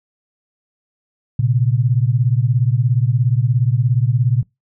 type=beating tone pair; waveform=sine; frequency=116.54 / 133.54 Hz; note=A#2 / C3; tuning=0 / +36 cents; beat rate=17 Hz; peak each=-15 / -16 dBFS; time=1.39-4.43 s; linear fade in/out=5 ms; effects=noise-tail reverb RT60 0.2 s tail -23 dB re dry